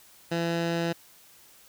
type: tone with low-pass filter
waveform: 15% pulse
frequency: 168.4 Hz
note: E3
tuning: 37 cents sharp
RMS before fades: -28 dBFS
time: 0.31-0.93 s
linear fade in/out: 10 ms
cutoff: 4800 Hz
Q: 1
effects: white hiss -55 dBFS RMS until 1.68 s